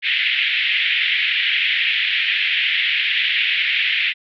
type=band-pass noise; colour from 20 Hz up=pink; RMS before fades=-19 dBFS; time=0.02-4.14 s; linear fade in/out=50 ms; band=1900 to 3400 Hz; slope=48 dB/octave; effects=none